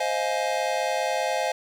square chord, F minor seventh, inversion second, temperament just, 523.8 / 628.6 / 698.5 / 838.1 Hz, C5 / Eb5 / F5 / Ab5, +2 / +18 / 0 / +16 cents, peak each -30 dBFS, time 0-1.52 s, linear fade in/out 5 ms, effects low-pass 8000 Hz 12 dB/octave + 8-bit

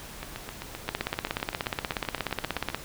two click trains, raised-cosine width 0.3 ms, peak -19 / -11 dBFS, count 20 / 32, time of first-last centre 0.23-2.701 / 0.89-2.746 s, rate 7.69 / 16.7 Hz, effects pink hiss -43 dBFS RMS until 2.84 s

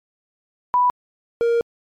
sine / triangle tone pair in turn, 987.8 / 467.7 Hz, B5 / A#4, 0 / +6 cents, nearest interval octave + minor second, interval 1294 cents, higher first, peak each -13 dBFS, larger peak neither, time 0.74-0.9 / 1.41-1.61 s, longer second, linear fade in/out 0 ms, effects MP3 96 kbps

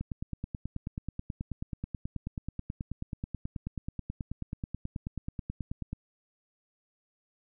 click train, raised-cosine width 5 ms, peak -22 dBFS, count 56, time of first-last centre 0.01-5.93 s, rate 9.29 Hz, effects none

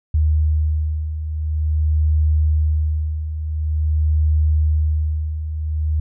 sine beating tone pair, 76.6 / 77.07 Hz, D#2 / D#2, -27 / -16 cents, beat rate 0.47 Hz, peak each -22 / -16 dBFS, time 0.14-6 s, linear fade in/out 5 ms, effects none

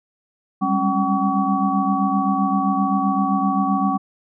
sine tone cluster, 194.2 / 201.9 / 273.1 / 763 / 1132 Hz, G3 / G#3 / C#4 / G5 / C#6, -16 / -49 / -26 / -47 / +36 cents, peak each -23 dBFS, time 0.61-3.98 s, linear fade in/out 20 ms, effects none

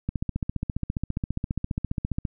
click train, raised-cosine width 5 ms, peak -14 dBFS, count 33, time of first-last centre 0.09-2.252 s, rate 14.8 Hz, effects none

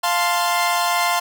sawtooth chord, F major, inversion none, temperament equal, 698.5 / 880 / 1046.5 Hz, F5 / A5 / C6, 0 / 0 / 0 cents, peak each -17 / -21 / -17 dBFS, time 0.03-1.2 s, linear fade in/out 10 ms, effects none

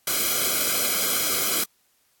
white noise with comb filter, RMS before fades -23 dBFS, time 0.07-1.64 s, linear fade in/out 5 ms, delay 1.1 ms, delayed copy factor -1, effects white hiss -65 dBFS RMS until 2.2 s + AAC 64 kbps

